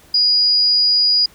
sine tone, 4898 Hz, D#8, 28 cents flat, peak -11 dBFS, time 0.14-1.26 s, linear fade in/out 5 ms, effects pink hiss -48 dBFS RMS until 1.34 s

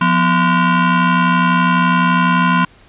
30% pulse ring-modulated tone, 423.3 Hz, G#4, 33 cents sharp, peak -5 dBFS, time 0.01-2.65 s, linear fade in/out 5 ms, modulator 599 Hz, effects pink hiss -47 dBFS RMS until 2.88 s + resampled to 8000 Hz

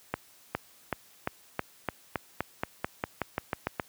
accelerating click train, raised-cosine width 0.5 ms, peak -13 dBFS, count 16, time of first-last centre 0.14-3.798 s, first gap 410 ms, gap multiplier 0.92, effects white hiss -58 dBFS RMS until 3.88 s + high-pass 60 Hz 12 dB/octave

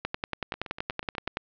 two click trains, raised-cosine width 0.3 ms, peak -12 / -22 dBFS, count 15 / 7, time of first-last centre 0.05-1.371 / 0.54-1.273 s, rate 10.6 / 8.18 Hz, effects low-pass 4000 Hz 12 dB/octave

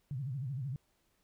sine tone with vibrato, 133 Hz, C3, 29 cents sharp, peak -35 dBFS, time 0.11-0.76 s, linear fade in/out 0 ms, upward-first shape sine, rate 13 Hz, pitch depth 180 cents each way, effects pink hiss -75 dBFS RMS until 1.23 s

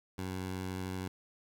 15% pulse tone with vibrato, 93 Hz, F#2, 9 cents sharp, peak -30 dBFS, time 0.18-1.08 s, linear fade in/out 5 ms, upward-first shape sine, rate 12 Hz, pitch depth 11 cents each way, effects 11-bit

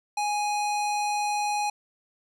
square tone with low-pass filter, 830.6 Hz, G#5, in tune, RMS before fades -27 dBFS, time 0.17-1.7 s, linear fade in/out 5 ms, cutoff 8300 Hz, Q 1.2, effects none

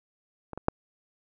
clicks, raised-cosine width 1 ms, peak -23 / -22 / -7 dBFS, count 3, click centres 0.533 / 0.576 / 0.684 s, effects none

